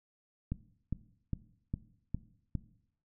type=click train; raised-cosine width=5 ms; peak=-21 dBFS; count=6; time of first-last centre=0.52-2.553 s; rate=2.46 Hz; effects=noise-tail reverb RT60 0.7 s tail -17 dB re dry